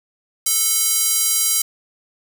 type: tone with high-pass filter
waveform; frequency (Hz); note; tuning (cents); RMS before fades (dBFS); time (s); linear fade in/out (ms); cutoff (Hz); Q
square; 440; A4; 0; -18; 0.46-1.62; 5; 7400; 0.93
effects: none